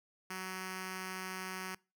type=tone with notch filter; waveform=5% pulse; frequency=186.9 Hz; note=F#3; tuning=18 cents sharp; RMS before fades=-42 dBFS; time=0.3-1.75 s; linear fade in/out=5 ms; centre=600 Hz; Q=1.4; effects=noise-tail reverb RT60 0.3 s tail -24 dB re dry